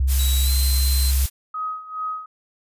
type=tone; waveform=sine; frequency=66.4 Hz; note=C2; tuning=26 cents sharp; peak=-16 dBFS; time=0-1.26 s; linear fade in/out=5 ms
type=noise; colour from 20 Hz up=blue; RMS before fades=-25 dBFS; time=0.07-1.3 s; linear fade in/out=50 ms
type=tone with pitch glide; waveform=sawtooth; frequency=3892 to 4100 Hz; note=B7 to C8; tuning=-26 to -36 cents; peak=-24 dBFS; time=0.19-1.11 s; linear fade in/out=5 ms; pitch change=+90 cents; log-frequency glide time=0.43-0.51 s
type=tone with tremolo; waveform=sine; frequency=1261 Hz; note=D#6; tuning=23 cents sharp; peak=-23 dBFS; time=1.54-2.26 s; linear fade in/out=5 ms; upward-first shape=sine; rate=2.4 Hz; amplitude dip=80%
effects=resampled to 32000 Hz